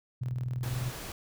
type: tone with tremolo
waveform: sine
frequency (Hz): 123.9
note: B2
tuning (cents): +6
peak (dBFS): -28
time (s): 0.21-0.91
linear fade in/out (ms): 10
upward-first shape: square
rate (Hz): 20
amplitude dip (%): 55
type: noise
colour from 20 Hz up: pink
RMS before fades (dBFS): -41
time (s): 0.63-1.12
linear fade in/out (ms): 2
effects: none